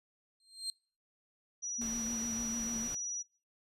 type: tone with exponential growth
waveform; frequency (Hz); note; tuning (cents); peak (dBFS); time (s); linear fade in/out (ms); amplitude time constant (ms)
35% pulse; 4184; C8; -1; -31; 0.4-0.7; 1; 64
type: tone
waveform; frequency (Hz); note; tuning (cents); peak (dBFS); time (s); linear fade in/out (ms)
sine; 5840; F#8; -24; -36; 1.62-3.23; 20
type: tone with vibrato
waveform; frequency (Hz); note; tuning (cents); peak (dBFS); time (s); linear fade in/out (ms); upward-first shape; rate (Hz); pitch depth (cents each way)
sine; 229; A#3; -31; -38; 1.78-2.88; 20; sine; 6.7; 47
type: noise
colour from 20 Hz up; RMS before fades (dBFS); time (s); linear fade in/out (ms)
pink; -47; 1.81-2.95; 5
effects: noise-tail reverb RT60 0.4 s tail -25 dB re dry + resampled to 32000 Hz